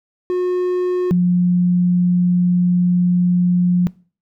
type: tone pair in turn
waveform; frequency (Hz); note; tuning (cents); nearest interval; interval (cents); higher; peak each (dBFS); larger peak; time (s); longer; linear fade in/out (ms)
triangle / sine; 361.9 / 177.94; F#4 / F3; -38 / +33; octave; 1229; first; -14 / -11; second; 0.3-1.11 / 1.11-3.87; second; 0
effects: noise-tail reverb RT60 0.4 s tail -22 dB re dry